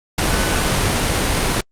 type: tone in noise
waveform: sine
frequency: 1500 Hz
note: F#6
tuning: 23 cents sharp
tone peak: -28 dBFS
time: 0.3-0.7 s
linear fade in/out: 5 ms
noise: pink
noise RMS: -17 dBFS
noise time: 0.18-1.61 s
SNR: -14 dB
effects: low-pass 10000 Hz 12 dB/octave + Opus 48 kbps